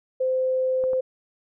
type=tone; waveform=sine; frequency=517 Hz; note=C5; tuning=21 cents flat; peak=-20 dBFS; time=0.2-1.01 s; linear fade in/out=10 ms
type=clicks; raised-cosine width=1 ms; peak=-25 dBFS; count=2; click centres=0.839 / 0.933 s
effects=none